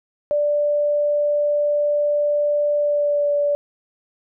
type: tone with pitch glide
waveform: sine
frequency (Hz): 587.3 to 579.5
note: D5 to D5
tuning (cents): 0 to -23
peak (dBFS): -16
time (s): 0.31-3.55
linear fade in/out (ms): 0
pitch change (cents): -23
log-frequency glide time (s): 2.77-3.33
effects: none